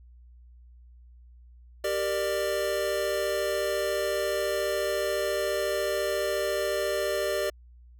square chord, G minor, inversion none, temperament equal with one note detuned, 392 / 466.2 / 595.9 Hz, G4 / Bb4 / D5, 0 / 0 / +25 cents, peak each -32 / -34 / -29 dBFS, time 1.84-7.5 s, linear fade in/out 5 ms, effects added 60 Hz sine -49 dBFS peak until 7.99 s

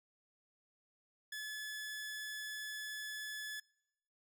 sawtooth tone, 1717 Hz, A6, 43 cents flat, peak -38 dBFS, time 1.32-3.6 s, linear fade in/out 5 ms, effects noise-tail reverb RT60 0.8 s tail -24 dB re dry

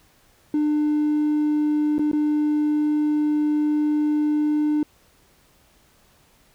triangle tone with dropouts, 299.9 Hz, D4, 36 cents sharp, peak -15 dBFS, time 0.54-4.83 s, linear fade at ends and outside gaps 2 ms, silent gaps 1.983-1.993 / 2.115-2.131 s, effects tanh soft clip ceiling -13 dBFS + pink hiss -58 dBFS RMS until 6.54 s

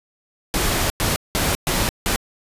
pink noise bursts at uneven times, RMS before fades -20 dBFS, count 5, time 0.54-0.9 / 1-1.16 / 1.35-1.55 / 1.67-1.89 / 2.06-2.16 s, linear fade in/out 0 ms, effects resampled to 32000 Hz

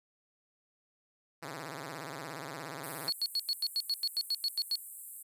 5% pulse tone with vibrato, 149.2 Hz, D3, 28 cents sharp, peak -29 dBFS, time 1.42-3.1 s, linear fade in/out 10 ms, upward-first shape sine, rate 17 Hz, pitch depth 220 cents each way
white high-pass noise, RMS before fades -44 dBFS, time 2.83-5.23 s, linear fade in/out 10 ms, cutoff 7900 Hz, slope 96 dB/octave
sine tone bursts, 4367 Hz, C#8, 27 cents flat, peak -28 dBFS, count 13, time 3.08-4.755 s, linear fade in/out 0 ms, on 43 ms, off 93 ms
effects resampled to 32000 Hz

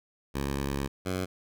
10% pulse tone pair in turn, 69.3 / 92.5 Hz, C#2 / F#2, 0 / 0 cents, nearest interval perfect fourth, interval 500 cents, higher second, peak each -21 / -21 dBFS, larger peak neither, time 0.34-0.88 / 1.05-1.26 s, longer first, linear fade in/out 20 ms, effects none

